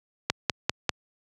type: click train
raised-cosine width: 0.2 ms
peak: -4 dBFS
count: 4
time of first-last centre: 0.3-0.893 s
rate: 5.06 Hz
effects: high-pass 80 Hz 12 dB/octave